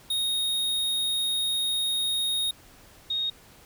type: tone pair in turn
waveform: square / sine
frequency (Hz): 3729 / 3729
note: A#7 / A#7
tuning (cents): 0 / 0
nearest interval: unison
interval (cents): 0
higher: neither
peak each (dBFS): -25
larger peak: neither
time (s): 0.1-2.51 / 3.1-3.3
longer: first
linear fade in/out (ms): 5
effects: pink hiss -53 dBFS RMS until 3.65 s